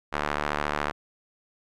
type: tone with band-pass filter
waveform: sawtooth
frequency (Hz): 74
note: D2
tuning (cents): +14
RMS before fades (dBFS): -29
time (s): 0.12-0.92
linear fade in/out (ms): 20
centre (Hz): 1300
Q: 1.1
effects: none